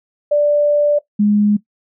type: tone pair in turn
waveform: sine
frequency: 587.3 / 207.6 Hz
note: D5 / G#3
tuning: 0 / 0 cents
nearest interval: octave + tritone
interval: 1800 cents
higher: first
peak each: -10 dBFS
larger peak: neither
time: 0.31-0.99 / 1.19-1.57 s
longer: first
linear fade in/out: 10 ms
effects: noise-tail reverb RT60 0.1 s tail -17 dB re dry